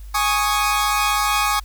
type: chord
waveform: sawtooth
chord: Ab suspended fourth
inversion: none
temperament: equal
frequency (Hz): 830.6 / 1108.7 / 1244.5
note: Ab5 / Db6 / Eb6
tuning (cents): 0 / 0 / 0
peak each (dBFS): -18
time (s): 0.14-1.6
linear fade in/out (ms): 10
effects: added 50 Hz sine -33 dBFS peak until 1.64 s + white hiss -53 dBFS RMS until 1.64 s